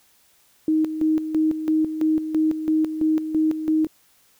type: tone with tremolo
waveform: sine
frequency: 313.3 Hz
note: D#4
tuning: 12 cents sharp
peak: -16 dBFS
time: 0.68-3.87 s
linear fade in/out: 2 ms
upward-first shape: square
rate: 3 Hz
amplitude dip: 65%
effects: white hiss -59 dBFS RMS until 4.39 s